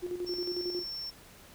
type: tone with tremolo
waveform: sine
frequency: 356 Hz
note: F4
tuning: 33 cents sharp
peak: -31 dBFS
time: 0.02-0.84 s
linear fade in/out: 20 ms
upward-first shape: square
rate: 11 Hz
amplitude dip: 60%
type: tone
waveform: triangle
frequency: 5420 Hz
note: E8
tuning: 47 cents sharp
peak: -35 dBFS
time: 0.26-1.11 s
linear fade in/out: 20 ms
effects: pink hiss -54 dBFS RMS until 1.54 s